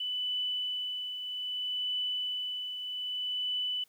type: tone with tremolo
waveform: sine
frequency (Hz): 2988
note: F#7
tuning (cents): +16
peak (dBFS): -29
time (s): 0-3.84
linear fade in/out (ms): 5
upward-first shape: triangle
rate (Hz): 0.63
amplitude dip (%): 55
effects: white hiss -67 dBFS RMS until 3.88 s + high-pass 60 Hz 12 dB/octave